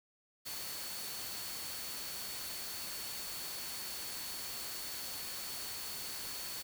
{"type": "tone in noise", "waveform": "sine", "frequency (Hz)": 4435, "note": "C#8", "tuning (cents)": 0, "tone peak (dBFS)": -47, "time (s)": [0.45, 6.63], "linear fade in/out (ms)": 20, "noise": "white", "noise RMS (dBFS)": -43, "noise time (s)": [0.45, 6.63], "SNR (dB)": -7, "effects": []}